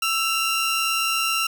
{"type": "tone pair together", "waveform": "sawtooth", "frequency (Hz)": [1327.8, 2794], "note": ["E6", "F7"], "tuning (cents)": [12, 0], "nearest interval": "octave + minor second", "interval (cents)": 1288, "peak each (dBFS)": -20, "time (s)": [0.02, 1.47], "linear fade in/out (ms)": 5, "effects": []}